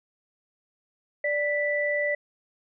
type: tone pair together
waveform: sine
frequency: 587.3 / 1975.4 Hz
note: D5 / B6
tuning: 0 / 0 cents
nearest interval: octave + major sixth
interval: 2100 cents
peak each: -26 / -26 dBFS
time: 1.24-2.15 s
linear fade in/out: 5 ms
effects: none